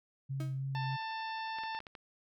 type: tone with vibrato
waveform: sine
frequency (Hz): 134.5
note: C3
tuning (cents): +48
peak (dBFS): -34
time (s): 0.29-0.97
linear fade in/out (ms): 20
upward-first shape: sine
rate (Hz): 3.2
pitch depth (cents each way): 21
type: tone with exponential decay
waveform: 35% pulse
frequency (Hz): 317.3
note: D#4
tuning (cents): +34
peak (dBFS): -37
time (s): 0.4-0.63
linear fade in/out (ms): 2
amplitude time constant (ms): 48
type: harmonic tone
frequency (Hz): 889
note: A5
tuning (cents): +18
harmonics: 1 / 2 / 3 / 4 / 5 / 6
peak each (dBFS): -38 / -44 / -48 / -50 / -52 / -54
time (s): 0.75-1.79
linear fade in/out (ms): 0
type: clicks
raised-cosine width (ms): 0.3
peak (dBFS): -31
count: 6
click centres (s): 1.586 / 1.636 / 1.749 / 1.804 / 1.868 / 1.952
effects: none